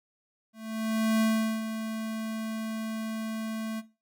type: tone with ADSR envelope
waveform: square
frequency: 221.1 Hz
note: A3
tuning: 9 cents sharp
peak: -23 dBFS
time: 0.53-3.82 s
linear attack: 680 ms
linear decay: 400 ms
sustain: -10 dB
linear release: 33 ms
effects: noise-tail reverb RT60 0.3 s tail -17 dB re dry